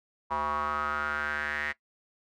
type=tone with band-pass filter sweep; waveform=square; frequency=74.3 Hz; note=D2; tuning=21 cents sharp; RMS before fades=-31 dBFS; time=0.3-1.73 s; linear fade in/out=20 ms; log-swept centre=1000 to 1900 Hz; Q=6.4; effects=noise-tail reverb RT60 0.1 s tail -18 dB re dry